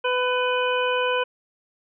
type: harmonic tone with a mistuned harmonic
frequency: 500 Hz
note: B4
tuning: 21 cents sharp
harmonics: 1 / 2 / 3 / 5 / 6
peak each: -23 / -26 / -28 / -30 / -31 dBFS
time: 0.04-1.24 s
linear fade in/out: 10 ms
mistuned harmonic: 5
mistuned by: -16 cents
effects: none